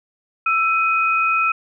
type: tone pair together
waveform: sine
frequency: 1329.1 / 2509 Hz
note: E6 / D#7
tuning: +14 / +14 cents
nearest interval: major seventh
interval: 1100 cents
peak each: -17 / -19 dBFS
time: 0.46-1.52 s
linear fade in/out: 5 ms
effects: none